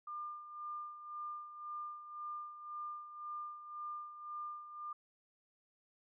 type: tone with tremolo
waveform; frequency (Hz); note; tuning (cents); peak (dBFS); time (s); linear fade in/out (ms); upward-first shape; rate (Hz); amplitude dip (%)
sine; 1200; D6; +37; -40; 0.07-4.93; 5; sine; 1.9; 65
effects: none